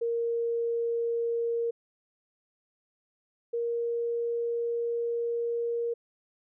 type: tone pair in turn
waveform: sine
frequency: 466.2 / 469.2 Hz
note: A#4 / A#4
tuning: 0 / +11 cents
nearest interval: unison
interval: 11 cents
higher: second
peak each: -26 / -27 dBFS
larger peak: first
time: 0.01-1.71 / 3.53-5.94 s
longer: second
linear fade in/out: 10 ms
effects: none